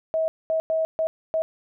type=tone bursts at uneven times; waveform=sine; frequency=642 Hz; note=E5; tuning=46 cents flat; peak=-20 dBFS; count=5; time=0.14-0.28 / 0.5-0.6 / 0.7-0.85 / 0.99-1.07 / 1.34-1.42 s; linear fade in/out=0 ms; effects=none